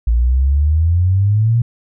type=exponential sweep; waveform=sine; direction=up; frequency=56 to 120.1 Hz; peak=-10 dBFS; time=0.07-1.62 s; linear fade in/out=5 ms; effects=none